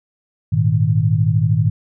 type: chord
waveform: sine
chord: Ab suspended second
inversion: none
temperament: just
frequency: 103.83 / 116.8 / 155.74 Hz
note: Ab2 / Bb2 / Eb3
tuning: 0 / +4 / +2 cents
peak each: -17 dBFS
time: 0.52-1.7 s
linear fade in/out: 10 ms
effects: none